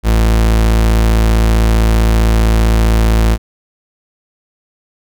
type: tone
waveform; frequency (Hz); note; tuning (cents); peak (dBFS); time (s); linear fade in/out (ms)
40% pulse; 55.4; A1; +13; -7; 0.03-3.38; 50
effects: none